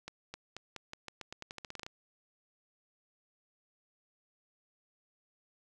accelerating click train, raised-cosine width 0.2 ms, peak -25 dBFS, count 17, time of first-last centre 0.08-1.865 s, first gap 260 ms, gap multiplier 0.87, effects none

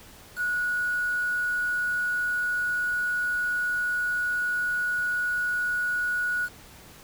sine tone with quantisation, 1460 Hz, F#6, 24 cents flat, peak -24 dBFS, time 0.36-6.49 s, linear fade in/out 50 ms, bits 7, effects pink hiss -49 dBFS RMS until 7.03 s

